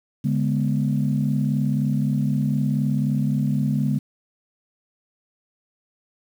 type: chord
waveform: sine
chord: G# diminished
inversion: second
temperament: equal with one note detuned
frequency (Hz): 143.73 / 207.7 / 246.9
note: D3 / G#3 / B3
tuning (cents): -37 / 0 / 0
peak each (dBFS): -21 / -23 / -25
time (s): 0.24-3.99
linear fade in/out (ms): 10
effects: tanh soft clip ceiling -10 dBFS + 8-bit